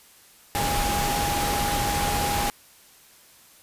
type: tone in noise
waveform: sine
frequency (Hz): 818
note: G#5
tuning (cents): -26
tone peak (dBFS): -26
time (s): 0.55-2.5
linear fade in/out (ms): 0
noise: pink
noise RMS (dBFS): -26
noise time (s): 0.55-2.5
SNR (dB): -3
effects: white hiss -53 dBFS RMS until 3.62 s + resampled to 32000 Hz